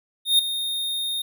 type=tone with ADSR envelope; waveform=square; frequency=3686 Hz; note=A#7; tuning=20 cents flat; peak=-13 dBFS; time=0.25-1.22 s; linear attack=140 ms; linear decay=4 ms; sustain=-12 dB; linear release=6 ms; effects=none